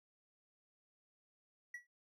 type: tone with exponential decay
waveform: triangle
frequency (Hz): 1937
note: B6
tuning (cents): -34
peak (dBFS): -39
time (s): 1.74-1.87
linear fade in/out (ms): 5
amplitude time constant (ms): 27
effects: none